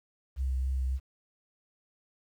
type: tone with vibrato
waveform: sine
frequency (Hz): 65.41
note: C2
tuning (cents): 0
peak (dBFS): -27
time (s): 0.36-1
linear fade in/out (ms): 50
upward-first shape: sine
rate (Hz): 3.6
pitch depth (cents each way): 20
effects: 10-bit